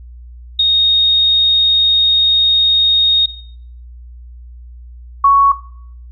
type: tone pair in turn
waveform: sine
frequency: 3721 / 1112.7 Hz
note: A#7 / C#6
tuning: -4 / +6 cents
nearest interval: octave + major sixth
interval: 2090 cents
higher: first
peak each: -8 / -5 dBFS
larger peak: second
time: 0.59-3.26 / 5.24-5.52 s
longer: first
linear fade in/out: 5 ms
effects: noise-tail reverb RT60 0.6 s tail -17 dB re dry + added 60 Hz sine -32 dBFS peak until 6.11 s